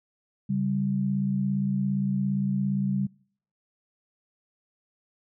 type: tone pair together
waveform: sine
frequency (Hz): 138.59 / 196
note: C#3 / G3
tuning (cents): 0 / 0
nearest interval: tritone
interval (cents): 600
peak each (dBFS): -28 / -25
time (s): 0.49-3.07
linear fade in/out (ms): 10
effects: noise-tail reverb RT60 0.6 s tail -26 dB re dry